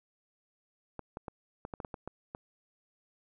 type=clicks; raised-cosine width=1 ms; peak=-25 dBFS; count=10; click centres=0.993 / 1.171 / 1.282 / 1.651 / 1.738 / 1.802 / 1.848 / 1.942 / 2.076 / 2.349 s; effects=none